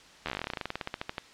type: slowing click train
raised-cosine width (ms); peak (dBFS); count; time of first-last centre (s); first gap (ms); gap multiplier
0.3; -16; 25; 0.26-1.181; 12; 1.09
effects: white hiss -53 dBFS RMS until 1.33 s + low-pass 5000 Hz 12 dB/octave